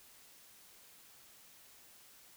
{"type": "silence", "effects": ["white hiss -60 dBFS RMS until 2.36 s"]}